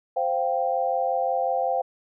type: chord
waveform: sine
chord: C suspended fourth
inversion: none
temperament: equal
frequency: 523.3 / 698.5 / 784 Hz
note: C5 / F5 / G5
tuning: 0 / 0 / 0 cents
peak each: -26 dBFS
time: 0.16-1.82 s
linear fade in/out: 10 ms
effects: none